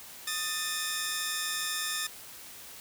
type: tone pair together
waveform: 10% pulse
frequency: 1244.5 / 1781.9 Hz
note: D#6 / A6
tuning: 0 / +21 cents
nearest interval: tritone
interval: 621 cents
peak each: -28 / -23 dBFS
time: 0.27-2.07 s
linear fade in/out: 5 ms
effects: white hiss -47 dBFS RMS until 2.8 s